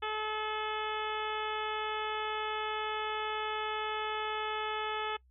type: harmonic tone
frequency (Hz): 430.5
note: A4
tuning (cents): -38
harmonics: 1 / 2 / 3 / 4 / 5 / 6 / 7 / 8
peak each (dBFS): -39 / -38 / -38 / -42 / -45 / -45 / -44 / -46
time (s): 0.02-5.17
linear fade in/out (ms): 10
effects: noise-tail reverb RT60 0.1 s tail -22 dB re dry + added 63 Hz sine -61 dBFS peak until 5.3 s